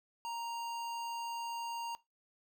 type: tone with notch filter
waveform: square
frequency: 932.3 Hz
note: A#5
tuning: in tune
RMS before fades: -40 dBFS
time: 0.25-1.95 s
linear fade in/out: 0 ms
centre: 11000 Hz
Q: 1.4
effects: noise-tail reverb RT60 0.2 s tail -19 dB re dry